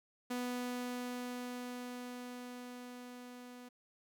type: tone with level ramp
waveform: sawtooth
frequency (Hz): 246.9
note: B3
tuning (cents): 0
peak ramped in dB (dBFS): -32 to -46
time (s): 0.3-3.69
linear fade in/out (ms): 10
effects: none